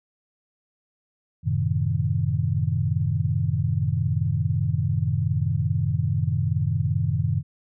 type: chord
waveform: sine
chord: F# diminished seventh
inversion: none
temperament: equal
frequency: 92.5 / 110 / 130.81 / 155.56 Hz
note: F#2 / A2 / C3 / Eb3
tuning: 0 / 0 / 0 / 0 cents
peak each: -26 dBFS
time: 1.43-7.43 s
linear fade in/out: 50 ms
effects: none